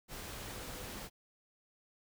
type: tone in noise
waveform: sine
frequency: 500 Hz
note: B4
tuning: 21 cents sharp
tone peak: -54 dBFS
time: 0.53-0.95 s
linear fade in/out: 50 ms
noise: pink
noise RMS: -45 dBFS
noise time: 0.08-1.1 s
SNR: -12 dB
effects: none